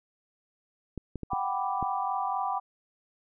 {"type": "clicks", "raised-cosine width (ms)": 3, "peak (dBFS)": -22, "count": 5, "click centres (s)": [0.977, 1.157, 1.233, 1.333, 1.827]}
{"type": "chord", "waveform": "sine", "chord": "G major seventh", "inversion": "third", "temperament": "equal", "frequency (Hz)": [740, 784, 987.8, 1174.7], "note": ["F#5", "G5", "B5", "D6"], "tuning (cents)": [0, 0, 0, 0], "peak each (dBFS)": [-35, -31, -33, -34], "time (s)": [1.3, 2.6], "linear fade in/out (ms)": 20}
{"effects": []}